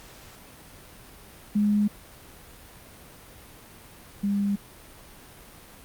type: tone pair in turn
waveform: sine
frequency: 207.5 / 201.4 Hz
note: G#3 / G3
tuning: -1 / +47 cents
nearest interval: minor second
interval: 52 cents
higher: first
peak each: -19 / -22 dBFS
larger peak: first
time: 1.55-1.88 / 4.23-4.56 s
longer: neither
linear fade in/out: 10 ms
effects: pink hiss -48 dBFS RMS until 5.84 s + Opus 48 kbps